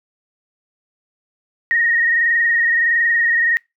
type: tone with frequency modulation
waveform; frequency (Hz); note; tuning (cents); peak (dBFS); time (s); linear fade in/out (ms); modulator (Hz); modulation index
sine; 1864.7; A#6; 0; -13; 1.71-3.57; 0; 21.5; 1.8
effects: noise-tail reverb RT60 0.2 s tail -25 dB re dry